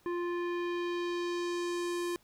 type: tone with low-pass filter sweep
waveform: square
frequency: 349 Hz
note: F4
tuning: 1 cent flat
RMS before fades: -34 dBFS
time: 0.06-2.16 s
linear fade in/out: 0 ms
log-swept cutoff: 1500 to 12000 Hz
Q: 1.1
effects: pink hiss -66 dBFS RMS until 2.23 s